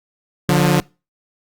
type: tone pair together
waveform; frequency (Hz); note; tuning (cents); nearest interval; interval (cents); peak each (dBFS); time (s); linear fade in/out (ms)
sawtooth; 146.83 / 178.13; D3 / F3; 0 / +35; minor third; 335; -11; 0.49-0.8; 0
effects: noise-tail reverb RT60 0.3 s tail -25 dB re dry + Opus 48 kbps